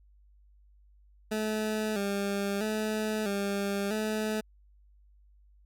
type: tone with vibrato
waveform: 20% pulse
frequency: 207.7 Hz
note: G#3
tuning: in tune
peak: -24 dBFS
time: 1.31-4.41 s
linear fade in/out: 10 ms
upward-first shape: square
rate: 0.77 Hz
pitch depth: 67 cents each way
effects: added 50 Hz sine -57 dBFS peak until 5.65 s